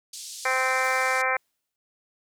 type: band-pass noise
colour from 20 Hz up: pink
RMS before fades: -39 dBFS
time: 0.13-1.22 s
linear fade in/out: 5 ms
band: 4200 to 9600 Hz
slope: 24 dB/octave
type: harmonic tone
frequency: 259.7 Hz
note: C4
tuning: 13 cents flat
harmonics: 2 / 3 / 4 / 5 / 6 / 7 / 8 / 9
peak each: -30 / -30 / -30 / -30 / -30 / -30 / -30 / -30 dBFS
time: 0.45-1.37 s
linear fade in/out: 5 ms
type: noise with exponential decay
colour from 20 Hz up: white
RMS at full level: -47 dBFS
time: 0.84-1.76 s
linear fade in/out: 0 ms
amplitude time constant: 200 ms
effects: none